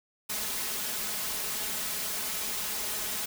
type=noise with comb filter; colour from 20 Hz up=white; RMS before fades=-33 dBFS; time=0.29-3.26 s; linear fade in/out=10 ms; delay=4.7 ms; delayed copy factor=+0.6; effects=none